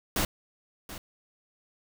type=noise with echo; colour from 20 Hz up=pink; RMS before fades=-27 dBFS; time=0.16-0.25 s; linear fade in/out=2 ms; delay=730 ms; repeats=1; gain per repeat=-14 dB; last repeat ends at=0.98 s; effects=none